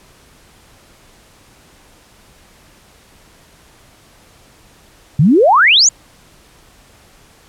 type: exponential sweep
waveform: sine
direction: up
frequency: 129.3 to 7210 Hz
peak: -6 dBFS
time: 5.19-5.89 s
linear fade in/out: 5 ms
effects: pink hiss -47 dBFS RMS until 7.48 s + low-pass 12000 Hz 12 dB/octave